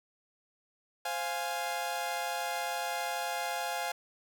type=chord; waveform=sawtooth; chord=F minor; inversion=second; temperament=equal; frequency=523.3 / 698.5 / 830.6 Hz; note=C5 / F5 / Ab5; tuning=0 / 0 / 0 cents; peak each=-37 / -32 / -32 dBFS; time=1.05-3.92 s; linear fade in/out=5 ms; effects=none